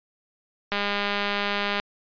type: click train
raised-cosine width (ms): 0.3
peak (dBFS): -10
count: 220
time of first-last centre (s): 0.72-1.799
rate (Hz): 203
effects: resampled to 11025 Hz